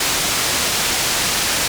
white low-pass noise, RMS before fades -19 dBFS, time 0-1.68 s, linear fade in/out 5 ms, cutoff 7500 Hz, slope 12 dB/octave, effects none

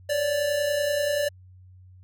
square tone pair together, 554.4 / 584.9 Hz, C#5 / D5, 0 / -7 cents, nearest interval minor second, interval 93 cents, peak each -32 / -24 dBFS, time 0.09-1.29 s, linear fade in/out 10 ms, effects added 92 Hz sine -47 dBFS peak until 2.03 s

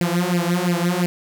sawtooth tone with flanger, 175.5 Hz, F3, 9 cents sharp, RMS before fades -20 dBFS, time 0.01-1.06 s, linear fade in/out 0 ms, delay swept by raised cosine 0.4 to 5.2 ms, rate 2.9 Hz, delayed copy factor +0.95, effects none

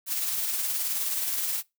blue noise with tremolo, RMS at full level -27 dBFS, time 0.06-1.63 s, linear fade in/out 50 ms, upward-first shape triangle, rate 19 Hz, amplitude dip 40%, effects noise-tail reverb RT60 0.2 s tail -22 dB re dry

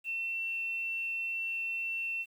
sine tone with quantisation, 2699 Hz, E7, 40 cents sharp, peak -32 dBFS, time 0.04-2.26 s, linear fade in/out 50 ms, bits 10, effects none

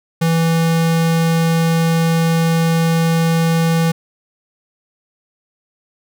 square tone, 164.8 Hz, E3, in tune, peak -13 dBFS, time 0.21-3.92 s, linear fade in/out 10 ms, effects none

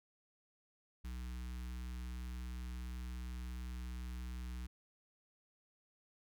square tone with notch filter, 61.4 Hz, B1, 9 cents flat, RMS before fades -44 dBFS, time 1.04-4.67 s, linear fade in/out 10 ms, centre 560 Hz, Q 0.52, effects none

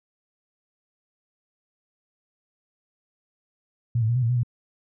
sine tone with pitch steps, 118.6 / 110 / 119 / 127.8 / 115.3 / 124.4 / 120.1 Hz, A#2 / A2 / A#2 / C3 / A#2 / B2 / B2, +30 / 0 / +36 / -40 / -19 / +13 / -48 cents, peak -19 dBFS, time 3.95-4.433 s, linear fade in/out 5 ms, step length 69 ms, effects none

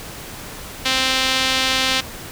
sawtooth tone with band-pass filter, 261.6 Hz, C4, in tune, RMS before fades -19 dBFS, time 0.85-2.01 s, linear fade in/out 10 ms, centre 3600 Hz, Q 1.4, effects pink hiss -34 dBFS RMS until 2.31 s

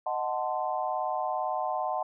sine chord, D# diminished seventh, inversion none, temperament equal with one note detuned, 622.3 / 740 / 880 / 1038.1 Hz, D#5 / F#5 / A5 / C6, 0 / 0 / 0 / -14 cents, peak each -34 / -31 / -34 / -35 dBFS, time 0.06-2.03 s, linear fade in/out 5 ms, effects none

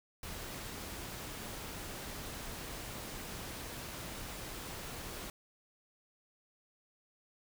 pink noise, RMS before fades -44 dBFS, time 0.23-5.3 s, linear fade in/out 2 ms, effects none

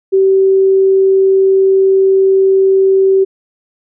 sine tone, 384.9 Hz, G4, 32 cents flat, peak -6 dBFS, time 0.12-3.25 s, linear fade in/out 20 ms, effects none

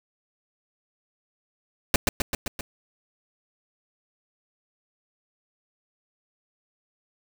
pink noise with echo, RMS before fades -18 dBFS, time 1.94-1.96 s, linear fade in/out 2 ms, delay 130 ms, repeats 5, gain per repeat -3 dB, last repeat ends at 2.61 s, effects none

